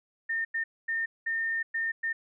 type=tone bursts at uneven times; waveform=sine; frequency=1818 Hz; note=A#6; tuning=44 cents flat; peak=-27 dBFS; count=6; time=0.29-0.45 / 0.54-0.64 / 0.88-1.06 / 1.26-1.63 / 1.74-1.92 / 2.03-2.13 s; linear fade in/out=10 ms; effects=none